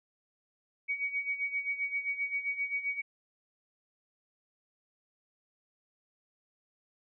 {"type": "tone with tremolo", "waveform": "sine", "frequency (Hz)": 2254, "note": "C#7", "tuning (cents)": 28, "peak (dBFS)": -28, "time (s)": [0.88, 3.02], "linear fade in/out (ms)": 20, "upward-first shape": "sine", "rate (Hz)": 7.6, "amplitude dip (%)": 75, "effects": []}